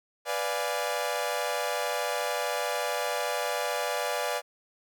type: chord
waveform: sawtooth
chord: B diminished seventh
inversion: none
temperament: equal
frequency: 493.9 / 587.3 / 698.5 / 830.6 Hz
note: B4 / D5 / F5 / Ab5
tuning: 0 / 0 / 0 / 0 cents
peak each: -30 / -28 / -31 / -31 dBFS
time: 0.25-4.42 s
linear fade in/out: 50 ms
effects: none